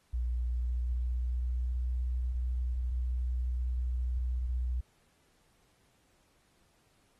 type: tone with pitch glide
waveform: sine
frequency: 60.1 to 61.68 Hz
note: B1 to B1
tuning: -46 to -2 cents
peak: -29 dBFS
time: 0.13-4.81 s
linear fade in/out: 10 ms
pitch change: +44 cents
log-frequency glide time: 0.25-1.84 s
effects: pink hiss -70 dBFS RMS until 7.19 s + AAC 32 kbps